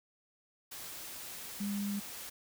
sine tone in noise, 202.5 Hz, G#3, 43 cents flat, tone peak -33 dBFS, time 1.6-2 s, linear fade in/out 10 ms, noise white, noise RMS -45 dBFS, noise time 0.71-2.3 s, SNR +9 dB, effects none

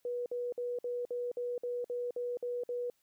sine tone bursts, 486.9 Hz, B4, 25 cents flat, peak -33 dBFS, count 11, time 0.05-2.9 s, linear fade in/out 2 ms, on 210 ms, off 54 ms, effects white hiss -75 dBFS RMS until 3.02 s

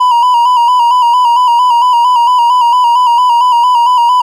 triangle tone with vibrato, 971 Hz, B5, 30 cents flat, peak -3 dBFS, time 0-4.22 s, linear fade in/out 10 ms, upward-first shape square, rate 4.4 Hz, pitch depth 48 cents each way, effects none

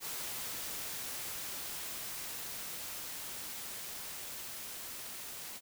white noise with level ramp, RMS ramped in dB -40 to -45 dBFS, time 0-5.61 s, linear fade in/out 50 ms, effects none

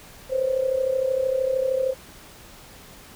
sine tone with amplitude modulation, 523.3 Hz, C5, in tune, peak -17 dBFS, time 0.29-1.95 s, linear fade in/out 50 ms, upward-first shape sine, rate 33.1 Hz, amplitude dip 70%, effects pink hiss -46 dBFS RMS until 3.15 s

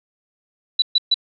sine tone bursts, 3951 Hz, B7, in tune, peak -12 dBFS, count 3, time 0.79-1.143 s, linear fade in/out 5 ms, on 31 ms, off 130 ms, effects none

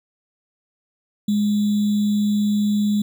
sine tone with sample-and-hold, 207.7 Hz, G#3, in tune, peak -16 dBFS, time 1.28-3.02 s, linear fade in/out 5 ms, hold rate 3675 Hz, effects none

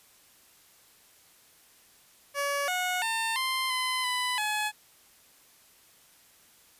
15% pulse tone with pitch steps, 567 / 729 / 900 / 1045 / 1021 / 997 / 848 Hz, C#5 / F#5 / A5 / C6 / C6 / B5 / G#5, +39 / -26 / +39 / -2 / -43 / +16 / +36 cents, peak -21 dBFS, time 2.34-4.72 s, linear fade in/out 50 ms, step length 340 ms, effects white hiss -59 dBFS RMS until 6.79 s + resampled to 32000 Hz

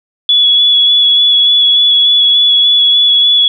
sine tone with vibrato, 3396 Hz, G#7, 38 cents sharp, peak -5 dBFS, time 0.29-3.48 s, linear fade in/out 2 ms, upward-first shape square, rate 3.4 Hz, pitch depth 13 cents each way, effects none

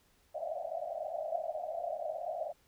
pink band-pass noise, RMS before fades -38 dBFS, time 0.34-2.53 s, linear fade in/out 20 ms, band 600 to 720 Hz, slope 96 dB/octave, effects pink hiss -69 dBFS RMS until 2.67 s

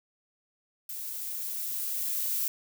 violet noise with level ramp, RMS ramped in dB -38 to -29 dBFS, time 0.89-2.48 s, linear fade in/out 2 ms, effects none

